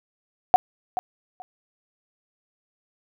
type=tone with echo; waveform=sine; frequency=738 Hz; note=F#5; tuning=5 cents flat; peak=-8 dBFS; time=0.54-0.56 s; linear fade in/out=0 ms; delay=430 ms; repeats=2; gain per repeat=-14 dB; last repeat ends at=1.42 s; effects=none